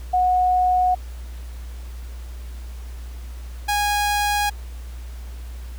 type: tone pair in turn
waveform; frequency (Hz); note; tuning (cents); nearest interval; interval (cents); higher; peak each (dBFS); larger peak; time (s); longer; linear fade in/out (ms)
sine / sawtooth; 731 / 824.2; F#5 / G#5; -21 / -13; major second; 208; second; -15; neither; 0.13-0.95 / 3.68-4.5; neither; 10
effects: added 60 Hz sine -31 dBFS peak until 5.78 s + pink hiss -48 dBFS RMS until 5.78 s